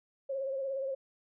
sine tone with vibrato, 540 Hz, C#5, 45 cents flat, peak -32 dBFS, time 0.29-0.95 s, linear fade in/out 10 ms, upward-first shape sine, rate 17 Hz, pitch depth 45 cents each way, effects none

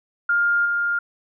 sine tone with level steps, 1407 Hz, F6, 12 cents sharp, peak -16 / -19 dBFS, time 0.29-0.99 s, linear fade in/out 5 ms, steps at 0.65 s, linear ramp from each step 10 ms, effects none

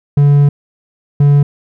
triangle tone pair in turn, 143.5 / 143.5 Hz, D3 / D3, -40 / -40 cents, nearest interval unison, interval 0 cents, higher neither, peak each -3 dBFS, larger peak neither, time 0.17-0.49 / 1.2-1.43 s, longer first, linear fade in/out 5 ms, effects none

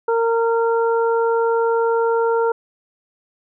harmonic tone, 460 Hz, A#4, 23 cents flat, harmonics 1 / 2 / 3, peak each -16 / -22 / -26 dBFS, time 0.08-2.52 s, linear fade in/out 5 ms, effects none

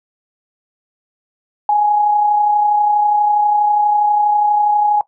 sine tone with amplitude modulation, 834 Hz, G#5, 7 cents sharp, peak -9 dBFS, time 1.69-5.01 s, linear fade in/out 2 ms, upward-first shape sine, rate 32.3 Hz, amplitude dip 35%, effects noise-tail reverb RT60 0.1 s tail -17 dB re dry

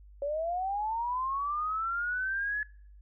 sine linear sweep, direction up, 555 to 1714 Hz, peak -29 dBFS, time 0.22-2.63 s, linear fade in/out 2 ms, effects noise-tail reverb RT60 0.6 s tail -25 dB re dry + added 50 Hz sine -50 dBFS peak until 3.01 s

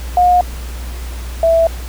sine tone pair in turn, 717 / 660 Hz, F5 / E5, +45 / +2 cents, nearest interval minor second, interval 143 cents, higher first, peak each -7 / -8 dBFS, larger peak first, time 0.17-0.41 / 1.43-1.67 s, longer neither, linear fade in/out 2 ms, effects added 60 Hz sine -23 dBFS peak until 1.88 s + pink hiss -34 dBFS RMS until 1.88 s

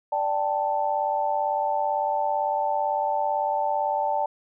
sine chord, D suspended fourth, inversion none, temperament just, 587.3 / 783.1 / 881 Hz, D5 / G5 / A5, 0 / -2 / +2 cents, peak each -28 / -27 / -25 dBFS, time 0.12-4.26 s, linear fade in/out 5 ms, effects none

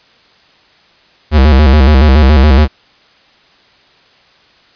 square tone with vibrato, 71 Hz, C#2, 42 cents sharp, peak -4 dBFS, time 1.31-2.68 s, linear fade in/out 50 ms, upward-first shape square, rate 7.1 Hz, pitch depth 120 cents each way, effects white hiss -47 dBFS RMS until 4.75 s + resampled to 11025 Hz

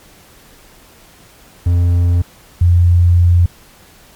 triangle / sine tone pair in turn, 87.31 / 87.31 Hz, F2 / F2, 0 / 0 cents, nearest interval unison, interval 0 cents, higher neither, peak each -7 / -6 dBFS, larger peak second, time 1.66-2.22 / 2.61-3.46 s, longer second, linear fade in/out 5 ms, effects pink hiss -44 dBFS RMS until 4.15 s + MP3 96 kbps

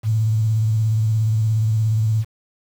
sine tone with vibrato, 110 Hz, A2, in tune, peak -15 dBFS, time 0.03-2.25 s, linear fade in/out 50 ms, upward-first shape square, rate 17 Hz, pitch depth 36 cents each way, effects 7-bit

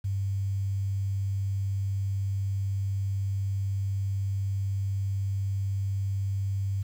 sine tone with quantisation, 98 Hz, G2, in tune, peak -26 dBFS, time 0.04-6.83 s, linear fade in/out 10 ms, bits 9, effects none

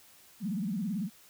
sine tone with vibrato, 200 Hz, G3, 35 cents sharp, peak -30 dBFS, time 0.4-1.1 s, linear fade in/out 50 ms, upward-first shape sine, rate 18 Hz, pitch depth 240 cents each way, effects white hiss -58 dBFS RMS until 1.29 s

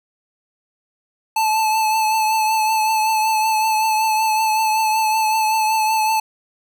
square tone with vibrato, 873 Hz, A5, 14 cents flat, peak -16 dBFS, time 1.36-6.2 s, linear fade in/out 5 ms, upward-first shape triangle, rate 5.3 Hz, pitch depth 31 cents each way, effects none

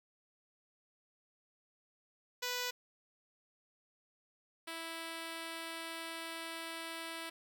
5% pulse tone pair in turn, 493.9 / 329 Hz, B4 / E4, 0 / -3 cents, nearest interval perfect fifth, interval 703 cents, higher first, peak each -24 / -30 dBFS, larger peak first, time 2.42-2.71 / 4.67-7.3 s, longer second, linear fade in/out 10 ms, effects none

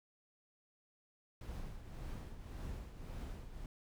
brown noise with tremolo, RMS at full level -43 dBFS, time 1.41-3.66 s, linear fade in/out 2 ms, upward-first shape triangle, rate 1.8 Hz, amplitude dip 65%, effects none

